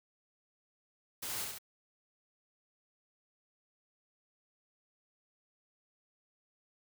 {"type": "noise with echo", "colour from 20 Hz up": "white", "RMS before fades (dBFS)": -40, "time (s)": [1.22, 1.45], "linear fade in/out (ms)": 10, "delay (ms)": 68, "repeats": 2, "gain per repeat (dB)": -3, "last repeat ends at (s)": 1.586, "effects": []}